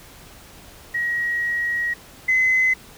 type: tone pair in turn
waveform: sine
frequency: 1900 / 2038 Hz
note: A#6 / C7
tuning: +33 / -46 cents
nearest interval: minor second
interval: 121 cents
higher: second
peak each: -20 / -14 dBFS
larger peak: second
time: 0.94-1.94 / 2.28-2.74 s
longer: first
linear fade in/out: 10 ms
effects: tanh soft clip ceiling -10 dBFS + pink hiss -45 dBFS RMS until 2.97 s